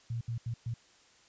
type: tone bursts at uneven times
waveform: sine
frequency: 116.54 Hz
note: A#2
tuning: in tune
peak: -32 dBFS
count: 4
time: 0.1-0.21 / 0.28-0.38 / 0.46-0.54 / 0.66-0.74 s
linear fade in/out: 5 ms
effects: white hiss -62 dBFS RMS until 1.28 s + resampled to 16000 Hz